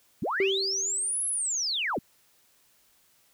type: linear two-way sweep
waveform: sine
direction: up then down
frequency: 109.8 to 11060 to 109.8 Hz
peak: -26 dBFS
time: 0.22-1.99 s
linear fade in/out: 5 ms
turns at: 1.26 s
type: tone with exponential decay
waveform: sine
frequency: 388.3 Hz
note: G4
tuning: 16 cents flat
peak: -19 dBFS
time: 0.4-1.14 s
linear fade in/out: 2 ms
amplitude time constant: 160 ms
effects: tanh soft clip ceiling -16 dBFS + white hiss -64 dBFS RMS until 3.33 s